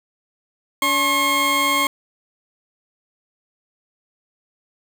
20% pulse tone pair together, 285.4 / 1077.5 Hz, D4 / C#6, -49 / -49 cents, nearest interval octave + major seventh, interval 2300 cents, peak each -20 / -12 dBFS, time 0.82-1.87 s, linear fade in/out 2 ms, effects none

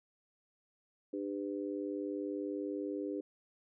harmonic tone, 100 Hz, G2, 35 cents sharp, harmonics 3 / 4 / 5, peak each -38 / -40 / -43 dBFS, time 1.13-3.21 s, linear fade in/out 5 ms, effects none

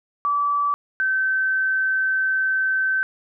sine tone pair in turn, 1154 / 1540.4 Hz, D6 / G6, -31 / -31 cents, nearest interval perfect fourth, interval 500 cents, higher second, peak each -18 dBFS, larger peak neither, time 0.25-0.74 / 1-3.03 s, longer second, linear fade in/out 0 ms, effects none

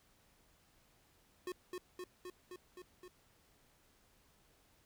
square tone with echo, 362.5 Hz, F#4, 35 cents flat, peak -40 dBFS, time 1.47-1.52 s, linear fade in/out 2 ms, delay 260 ms, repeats 6, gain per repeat -2 dB, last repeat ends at 3.08 s, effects pink hiss -70 dBFS RMS until 4.85 s

